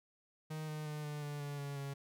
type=tone with pitch steps; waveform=45% pulse; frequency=155.56 / 153.15 / 150.78 / 148.45 / 146.15 / 143.89 / 141.66 / 139.47 Hz; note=D#3 / D#3 / D3 / D3 / D3 / D3 / C#3 / C#3; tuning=0 / -27 / +46 / +19 / -8 / -35 / +38 / +11 cents; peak=-40 dBFS; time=0.5-1.94 s; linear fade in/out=10 ms; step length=180 ms; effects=none